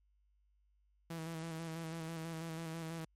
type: tone with vibrato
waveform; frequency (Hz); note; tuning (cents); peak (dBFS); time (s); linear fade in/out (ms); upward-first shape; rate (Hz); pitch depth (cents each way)
sawtooth; 163.3; E3; -16; -37; 1.1-3.05; 5; square; 6.1; 28
effects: added 50 Hz sine -70 dBFS peak until 3.15 s + MP3 64 kbps